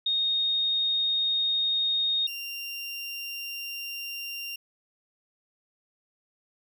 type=tone pair in turn; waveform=sine / 30% pulse; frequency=3711 / 2780 Hz; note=A#7 / F7; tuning=-9 / -9 cents; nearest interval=perfect fourth; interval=500 cents; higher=first; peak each=-23 / -31 dBFS; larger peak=first; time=0.06-2.27 / 2.27-4.56 s; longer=second; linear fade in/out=5 ms; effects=none